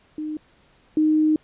sine tone pair in turn, 306.8 / 309.3 Hz, D#4 / D#4, -24 / -10 cents, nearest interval unison, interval 14 cents, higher second, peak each -26 / -15 dBFS, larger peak second, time 0.18-0.37 / 0.97-1.36 s, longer second, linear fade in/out 2 ms, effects pink hiss -58 dBFS RMS until 1.43 s + resampled to 8000 Hz

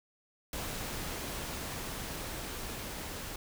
pink noise with level ramp, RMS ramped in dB -38 to -41 dBFS, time 0.53-3.36 s, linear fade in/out 2 ms, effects none

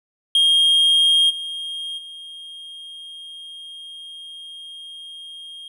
triangle tone with level steps, 3233 Hz, G#7, 47 cents flat, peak -11 / -25 / -33 dBFS, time 0.35-5.68 s, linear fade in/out 2 ms, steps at 1.29 / 1.97 s, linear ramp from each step 20 ms, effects none

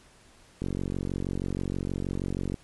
click train, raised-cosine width 3 ms, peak -18 dBFS, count 90, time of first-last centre 0.62-2.542 s, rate 46.3 Hz, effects pink hiss -57 dBFS RMS until 2.63 s + resampled to 24000 Hz

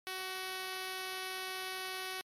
5% pulse tone, 374.8 Hz, F#4, 22 cents sharp, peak -27 dBFS, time 0.07-2.21 s, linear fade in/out 0 ms, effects MP3 64 kbps

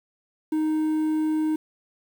triangle tone with quantisation, 311.1 Hz, D#4, in tune, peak -19 dBFS, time 0.52-1.56 s, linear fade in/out 5 ms, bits 8, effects none

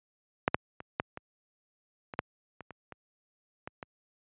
clicks, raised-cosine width 0.5 ms, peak -8 / -8 / -26 / -12 / -24 / -24 / -12 / -28 / -29 / -28 / -23 / -24 dBFS, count 12, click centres 0.479 / 0.545 / 0.804 / 0.999 / 1.174 / 2.138 / 2.191 / 2.607 / 2.707 / 2.923 / 3.675 / 3.828 s, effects high-pass 80 Hz 12 dB/octave + resampled to 8000 Hz

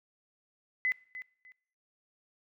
sine tone with echo, 2020 Hz, B6, 39 cents sharp, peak -26 dBFS, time 0.85-0.92 s, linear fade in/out 0 ms, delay 300 ms, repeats 2, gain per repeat -13 dB, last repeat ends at 1.52 s, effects noise-tail reverb RT60 0.6 s tail -21 dB re dry

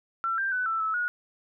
sine tone with pitch steps, 1348 / 1580 / 1498 / 1329 / 1304 / 1450 Hz, E6 / G6 / F#6 / E6 / E6 / F#6, +38 / +13 / +21 / +14 / -19 / -35 cents, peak -25 dBFS, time 0.24-1.08 s, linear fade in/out 0 ms, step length 140 ms, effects none

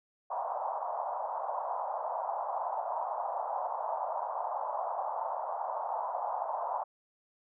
white band-pass noise, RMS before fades -35 dBFS, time 0.3-6.84 s, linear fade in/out 10 ms, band 620 to 1000 Hz, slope 48 dB/octave, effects none

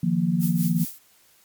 sine chord, Eb suspended second, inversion none, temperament equal, 155.56 / 174.61 / 233.1 Hz, Eb3 / F3 / Bb3, 0 / 0 / 0 cents, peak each -26 / -21 / -26 dBFS, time 0.03-0.85 s, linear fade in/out 5 ms
violet noise with tremolo, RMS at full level -31 dBFS, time 0.39-0.99 s, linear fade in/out 50 ms, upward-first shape sine, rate 5 Hz, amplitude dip 75%
effects white hiss -58 dBFS RMS until 1.44 s + MP3 96 kbps

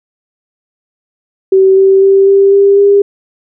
sine tone with pitch steps, 382.7 / 386.5 / 390.3 / 394.1 / 398 / 402 Hz, G4 / G4 / G4 / G4 / G4 / G4, -42 / -24 / -8 / +9 / +26 / +44 cents, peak -3 dBFS, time 1.52-3.02 s, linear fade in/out 5 ms, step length 250 ms, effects none

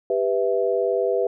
sine chord, E minor, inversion first, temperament just, 395.6 / 494.4 / 659.3 Hz, G4 / B4 / E5, +16 / +2 / 0 cents, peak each -23 / -22 / -25 dBFS, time 0.1-1.27 s, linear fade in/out 2 ms, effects none

